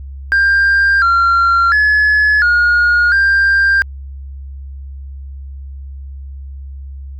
sine tone with pitch steps, 1593 / 1376 / 1706 / 1434 / 1589 Hz, G6 / F6 / G#6 / F6 / G6, +27 / -26 / +46 / +45 / +23 cents, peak -6 dBFS, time 0.32-3.82 s, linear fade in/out 0 ms, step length 700 ms, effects tanh soft clip ceiling -7 dBFS + added 68 Hz sine -26 dBFS peak until 7.19 s

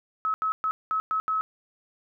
sine tone bursts at uneven times, 1288 Hz, E6, 41 cents flat, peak -23 dBFS, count 6, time 0.25-0.34 / 0.42-0.52 / 0.64-0.71 / 0.91-1 / 1.11-1.2 / 1.28-1.41 s, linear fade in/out 0 ms, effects none

